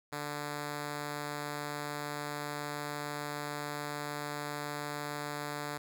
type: tone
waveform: 5% pulse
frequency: 146.83 Hz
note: D3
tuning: in tune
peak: -25 dBFS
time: 0.12-5.78 s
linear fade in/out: 10 ms
effects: none